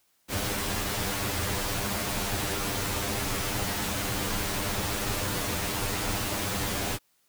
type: noise with comb filter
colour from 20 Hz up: pink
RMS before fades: -30 dBFS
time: 0.28-6.99 s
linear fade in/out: 50 ms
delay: 10 ms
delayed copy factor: +0.95
effects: white hiss -69 dBFS RMS until 7.28 s